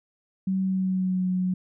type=tone with pitch glide; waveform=sine; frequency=190 to 183.74 Hz; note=F#3 to F#3; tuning=+46 to -12 cents; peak=-22 dBFS; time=0.47-1.54 s; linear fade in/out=5 ms; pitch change=-58 cents; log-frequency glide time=0.61-1.27 s; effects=none